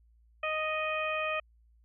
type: harmonic tone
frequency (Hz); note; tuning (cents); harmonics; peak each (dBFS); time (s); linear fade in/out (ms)
622.3; D#5; 0; 1 / 2 / 3 / 4 / 5; -34 / -35 / -40 / -34 / -45; 0.43-1.4; 5
effects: added 57 Hz sine -60 dBFS peak until 1.84 s

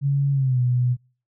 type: tone with pitch glide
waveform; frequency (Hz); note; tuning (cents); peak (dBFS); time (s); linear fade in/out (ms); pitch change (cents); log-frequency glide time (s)
sine; 140 to 124.01; C#3 to B2; +18 to +8; -17; 0.01-0.97; 50; -210; 0.32-0.6
effects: noise-tail reverb RT60 0.4 s tail -26 dB re dry

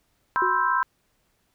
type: chord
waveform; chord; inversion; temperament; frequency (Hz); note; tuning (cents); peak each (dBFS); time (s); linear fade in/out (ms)
sine; C major seventh; third; equal; 987.8 / 1046.5 / 1318.5 / 1568; B5 / C6 / E6 / G6; 0 / 0 / 0 / 0; -25 / -24 / -27 / -26; 0.36-0.83; 0
type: tone with exponential decay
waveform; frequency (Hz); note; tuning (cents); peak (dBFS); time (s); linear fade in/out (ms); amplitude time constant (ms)
sine; 367.8; F#4; -10; -24; 0.42-0.83; 1; 89
effects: pink hiss -69 dBFS RMS until 1.54 s

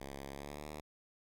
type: tone with pitch glide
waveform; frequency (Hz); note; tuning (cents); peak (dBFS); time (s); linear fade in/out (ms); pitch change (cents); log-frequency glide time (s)
5% pulse; 69.1 to 75.35; C#2 to D2; -5 to +45; -33; 0-0.81; 10; +150; 0.31-0.67
effects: none

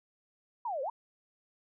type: exponential two-way sweep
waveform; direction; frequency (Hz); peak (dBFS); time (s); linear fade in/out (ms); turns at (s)
sine; down then up; 1000 to 503 to 1000; -32; 0.65-0.9; 5; 0.82
effects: none

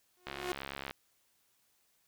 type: tone with exponential growth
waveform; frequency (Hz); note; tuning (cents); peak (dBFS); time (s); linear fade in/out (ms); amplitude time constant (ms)
sawtooth; 361.2; F#4; -42; -28; 0.17-0.52; 0; 75
type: click train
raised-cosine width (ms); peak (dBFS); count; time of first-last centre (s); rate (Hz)
0.3; -23; 45; 0.27-0.91; 68.8
effects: white hiss -73 dBFS RMS until 2.07 s

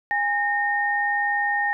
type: tone pair together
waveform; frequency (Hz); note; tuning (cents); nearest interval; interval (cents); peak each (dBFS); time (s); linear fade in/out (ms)
sine; 819 / 1839.8; G#5 / A#6; -24 / -23; octave + major second; 1401; -24 / -22; 0.11-1.73; 0
effects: none

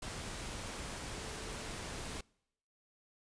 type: tone in noise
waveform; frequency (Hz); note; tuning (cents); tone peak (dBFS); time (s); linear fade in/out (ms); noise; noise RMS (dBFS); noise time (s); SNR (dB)
sine; 440; A4; 0; -53; 1.15-1.67; 5; pink; -43; 0.02-2.21; -13
effects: noise-tail reverb RT60 0.8 s tail -26 dB re dry + resampled to 22050 Hz

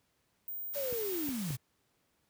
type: tone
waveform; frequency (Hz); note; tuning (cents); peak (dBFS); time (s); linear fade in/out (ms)
sine; 15100; A#9; +21; -37; 0.48-1.3; 0
type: noise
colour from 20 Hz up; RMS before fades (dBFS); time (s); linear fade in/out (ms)
white; -44; 0.73-1.57; 20
type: linear sweep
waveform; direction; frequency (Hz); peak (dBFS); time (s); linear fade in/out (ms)
sine; down; 584 to 113.1; -34; 0.75-1.57; 20
type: clicks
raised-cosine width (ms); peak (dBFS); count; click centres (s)
3; -30; 3; 0.926 / 1.287 / 1.506
effects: pink hiss -75 dBFS RMS until 2.29 s + high-pass 60 Hz 12 dB/octave

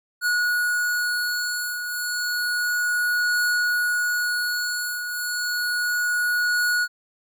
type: beating tone pair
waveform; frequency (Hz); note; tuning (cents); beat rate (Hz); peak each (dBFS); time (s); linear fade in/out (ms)
square; 1456 / 1456.31; F#6 / F#6; -28 / -28; 0.31; -30 / -23; 0.21-6.88; 50
effects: none

